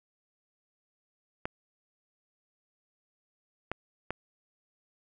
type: clicks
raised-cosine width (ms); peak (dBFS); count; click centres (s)
0.5; -17; 3; 1.455 / 3.716 / 4.106
effects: none